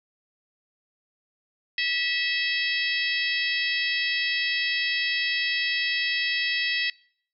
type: harmonic tone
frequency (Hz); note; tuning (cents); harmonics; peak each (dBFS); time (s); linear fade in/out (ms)
650; E5; -24; 3 / 4 / 5 / 6 / 7 / 8; -27 / -29 / -31 / -33 / -34 / -35; 1.78-6.9; 2
effects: noise-tail reverb RT60 0.6 s tail -25 dB re dry